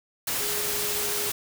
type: tone in noise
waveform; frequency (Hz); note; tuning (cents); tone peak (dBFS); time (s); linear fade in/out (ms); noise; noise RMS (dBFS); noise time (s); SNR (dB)
sine; 415.3; G#4; 0; -35; 0.4-1.3; 5; white; -28; 0.27-1.32; -10
effects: none